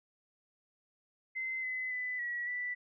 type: tone with pitch steps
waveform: sine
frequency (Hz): 2062 / 2025 / 2000 / 1926 / 1972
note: C7 / B6 / B6 / B6 / B6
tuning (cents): -26 / +43 / +21 / -44 / -3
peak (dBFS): -34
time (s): 1.35-2.75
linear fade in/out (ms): 20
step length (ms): 280
effects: none